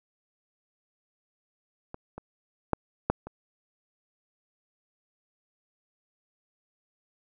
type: clicks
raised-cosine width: 1 ms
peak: -24 / -25 / -9 / -8 / -25 dBFS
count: 5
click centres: 1.944 / 2.18 / 2.733 / 3.1 / 3.27 s
effects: none